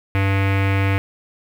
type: tone with low-pass filter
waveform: square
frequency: 97.7 Hz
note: G2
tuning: 5 cents flat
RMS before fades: -18 dBFS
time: 0.15-0.98 s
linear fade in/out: 0 ms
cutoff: 2300 Hz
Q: 3.9
effects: 7-bit